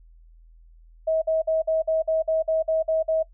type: tone bursts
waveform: sine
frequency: 640 Hz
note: D#5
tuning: 49 cents sharp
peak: -19 dBFS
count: 11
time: 1.07-3.23 s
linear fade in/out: 10 ms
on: 150 ms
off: 51 ms
effects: noise-tail reverb RT60 0.1 s tail -20 dB re dry + added 41 Hz sine -48 dBFS peak until 3.33 s